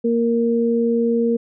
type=tone pair together; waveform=sine; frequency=233.1 / 465.8 Hz; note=A#3 / A#4; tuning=0 / -1 cents; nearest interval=octave; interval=1199 cents; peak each=-18 dBFS; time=0.04-1.37 s; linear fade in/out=10 ms; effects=none